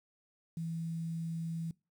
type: tone with quantisation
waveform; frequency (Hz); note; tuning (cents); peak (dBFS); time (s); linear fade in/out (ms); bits
sine; 164.81; E3; 0; -35; 0.57-1.71; 2; 10
effects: noise-tail reverb RT60 0.3 s tail -23 dB re dry